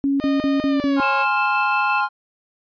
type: tone bursts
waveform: sine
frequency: 277.3 Hz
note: C#4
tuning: 1 cent sharp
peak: -16 dBFS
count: 5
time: 0.04-1 s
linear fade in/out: 0 ms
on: 160 ms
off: 40 ms
type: tone with pitch glide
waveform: sawtooth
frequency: 614 to 547 Hz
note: D#5 to C#5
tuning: -23 to -23 cents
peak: -22 dBFS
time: 0.19-1.26 s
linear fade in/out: 50 ms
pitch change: -200 cents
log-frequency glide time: 0.68-0.99 s
type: chord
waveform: triangle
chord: F minor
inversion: first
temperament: equal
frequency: 830.6 / 1046.5 / 1396.9 Hz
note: Ab5 / C6 / F6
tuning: 0 / 0 / 0 cents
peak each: -20 dBFS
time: 0.96-2.09 s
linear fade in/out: 50 ms
type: tone with tremolo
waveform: sine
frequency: 2637 Hz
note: E7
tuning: in tune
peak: -23 dBFS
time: 1.02-2.01 s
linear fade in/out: 10 ms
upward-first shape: square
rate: 5.7 Hz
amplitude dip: 30%
effects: resampled to 11025 Hz